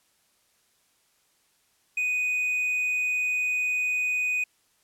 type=tone; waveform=triangle; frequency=2489 Hz; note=D#7; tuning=in tune; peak=-22 dBFS; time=1.97-4.44 s; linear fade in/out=5 ms; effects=white hiss -67 dBFS RMS until 4.83 s + low-pass 12000 Hz 12 dB/octave